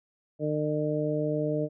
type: harmonic tone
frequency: 151.2 Hz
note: D#3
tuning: 49 cents flat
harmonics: 1 / 2 / 3 / 4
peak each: -31 / -31 / -31 / -31 dBFS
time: 0.39-1.69 s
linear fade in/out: 50 ms
effects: none